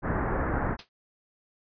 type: low-pass noise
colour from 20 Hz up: pink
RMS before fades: -28 dBFS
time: 0.02-0.77 s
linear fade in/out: 50 ms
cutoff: 1800 Hz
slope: 48 dB/octave
type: noise with exponential decay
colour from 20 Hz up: white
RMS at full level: -35 dBFS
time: 0.79-0.89 s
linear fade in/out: 0 ms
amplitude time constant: 20 ms
effects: resampled to 11025 Hz